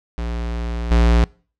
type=tone with level steps; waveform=square; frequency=58.2 Hz; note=A#1; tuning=2 cents flat; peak=-23 / -12 dBFS; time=0.18-1.24 s; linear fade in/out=0 ms; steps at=0.91 s; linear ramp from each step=2 ms; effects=noise-tail reverb RT60 0.4 s tail -25 dB re dry + low-pass 5000 Hz 12 dB/octave